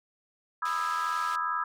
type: chord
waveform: sine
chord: E major seventh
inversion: second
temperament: just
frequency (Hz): 988.9 / 1236.1 / 1318.5 / 1648.1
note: B5 / D#6 / E6 / G#6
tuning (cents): +2 / -12 / 0 / -14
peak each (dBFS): -34 / -32 / -31 / -36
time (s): 0.62-1.64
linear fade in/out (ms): 5
type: band-pass noise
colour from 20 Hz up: white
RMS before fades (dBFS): -44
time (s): 0.65-1.36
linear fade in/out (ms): 5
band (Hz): 650 to 4900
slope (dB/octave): 12
effects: none